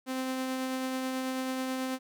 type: tone with tremolo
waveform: sawtooth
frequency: 260 Hz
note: C4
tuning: 11 cents flat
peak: -26 dBFS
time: 0.06-1.99 s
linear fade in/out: 50 ms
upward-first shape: triangle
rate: 9.2 Hz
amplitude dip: 25%
effects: none